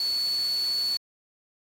sine tone in noise, 4435 Hz, C#8, in tune, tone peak -24 dBFS, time 0-0.97 s, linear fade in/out 2 ms, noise white, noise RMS -42 dBFS, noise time 0-0.97 s, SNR +15 dB, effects AAC 48 kbps

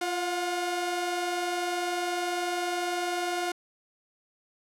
sawtooth tone pair together, 349.2 / 718.4 Hz, F4 / F5, 0 / +49 cents, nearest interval octave, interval 1249 cents, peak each -27 dBFS, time 0.01-3.52 s, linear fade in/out 5 ms, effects low-pass 11000 Hz 12 dB/octave

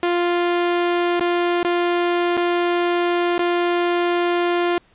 sawtooth tone with dropouts, 349.2 Hz, F4, in tune, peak -13 dBFS, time 0.03-4.78 s, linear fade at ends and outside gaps 1 ms, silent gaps 1.197-1.208 / 1.63-1.648 / 2.369-2.374 / 3.38-3.392 s, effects pink hiss -56 dBFS RMS until 4.94 s + resampled to 8000 Hz

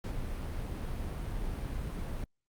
brown noise, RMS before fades -36 dBFS, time 0.04-2.24 s, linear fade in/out 2 ms, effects Opus 48 kbps

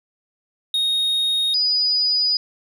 triangle / sine tone pair in turn, 3729 / 4945 Hz, A#7 / D#8, 0 / -12 cents, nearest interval perfect fourth, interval 488 cents, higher second, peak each -16 / -16 dBFS, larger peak neither, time 0.74-1.54 / 1.54-2.37 s, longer second, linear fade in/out 2 ms, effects none

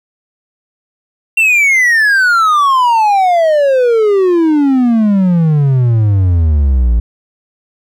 triangle exponential sweep, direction down, 2737 to 54.9 Hz, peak -5 dBFS, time 1.37-7 s, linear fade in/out 5 ms, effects none

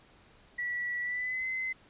sine tone with pitch glide, 1946 to 2050 Hz, B6 to C7, -26 to -36 cents, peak -31 dBFS, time 0.58-1.73 s, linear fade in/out 10 ms, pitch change +90 cents, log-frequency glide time 1.01-1.46 s, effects pink hiss -60 dBFS RMS until 1.89 s + resampled to 8000 Hz

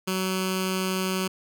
10% pulse tone with notch filter, 187.6 Hz, F#3, 24 cents sharp, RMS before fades -27 dBFS, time 0.07-1.28 s, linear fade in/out 10 ms, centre 700 Hz, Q 0.79, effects none

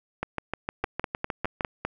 two click trains, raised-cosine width 0.5 ms, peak -13 / -12 dBFS, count 10 / 6, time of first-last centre 0.23-1.608 / 0.84-1.85 s, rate 6.53 / 4.95 Hz, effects none

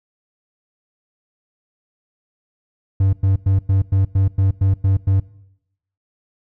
triangle tone bursts, 96.7 Hz, G2, 23 cents flat, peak -10 dBFS, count 10, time 3-5.2 s, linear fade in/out 5 ms, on 130 ms, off 100 ms, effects noise-tail reverb RT60 0.8 s tail -20 dB re dry

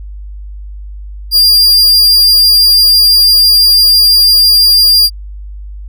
45% pulse tone, 4802 Hz, D8, 38 cents sharp, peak -3 dBFS, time 1.31-5.1 s, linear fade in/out 50 ms, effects added 50 Hz sine -23 dBFS peak until 5.88 s

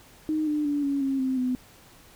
sine tone with pitch steps, 310 / 299.6 / 289.6 / 279.9 / 270.5 / 261.4 / 252.7 Hz, D#4 / D4 / D4 / C#4 / C#4 / C4 / B3, -6 / +35 / -24 / +17 / -42 / -1 / +40 cents, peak -23 dBFS, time 0.29-1.55 s, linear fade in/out 0 ms, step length 180 ms, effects pink hiss -53 dBFS RMS until 2.15 s

